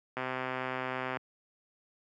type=click train; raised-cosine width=0.5 ms; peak=-19 dBFS; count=130; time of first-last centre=0.17-1.17 s; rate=129 Hz; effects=high-pass 150 Hz 12 dB/octave